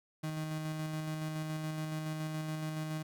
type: tone with tremolo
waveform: 35% pulse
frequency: 156.1 Hz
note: D#3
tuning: 6 cents sharp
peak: -33 dBFS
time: 0.23-3.03 s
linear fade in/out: 10 ms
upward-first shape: square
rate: 7.1 Hz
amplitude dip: 25%
effects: none